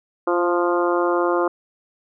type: harmonic tone with a mistuned harmonic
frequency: 175.1 Hz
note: F3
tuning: 5 cents sharp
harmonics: 2 / 3 / 4 / 5 / 6 / 7 / 8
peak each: -20 / -23 / -27 / -29 / -26 / -27 / -31 dBFS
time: 0.27-1.48 s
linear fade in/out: 5 ms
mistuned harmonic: 2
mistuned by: -15 cents
effects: none